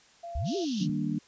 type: tone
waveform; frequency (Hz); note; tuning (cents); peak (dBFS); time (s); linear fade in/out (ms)
sine; 684; F5; -36; -37; 0.23-0.65; 10
type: exponential two-way sweep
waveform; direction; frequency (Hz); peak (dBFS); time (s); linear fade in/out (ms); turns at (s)
sine; up then down; 55 to 416.1 to 141.8; -28; 0.35-0.9; 5; 0.56
type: band-pass noise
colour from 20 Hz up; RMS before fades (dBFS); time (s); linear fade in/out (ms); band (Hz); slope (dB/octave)
pink; -42; 0.44-0.88; 50; 2800 to 6400; 96
type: chord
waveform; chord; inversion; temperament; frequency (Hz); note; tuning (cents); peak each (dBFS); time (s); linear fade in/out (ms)
sine; Eb major seventh; none; equal; 155.56 / 196 / 233.1 / 293.7; Eb3 / G3 / Bb3 / D4; 0 / 0 / 0 / 0; -33; 0.8-1.19; 10
effects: white hiss -59 dBFS RMS until 1.27 s + resampled to 16000 Hz